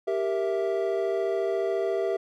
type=chord; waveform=triangle; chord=E diminished; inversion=first; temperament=equal; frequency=392 / 466.2 / 659.3 Hz; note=G4 / Bb4 / E5; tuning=0 / 0 / 0 cents; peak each=-25 / -29 / -27 dBFS; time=0.07-2.17 s; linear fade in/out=10 ms; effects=none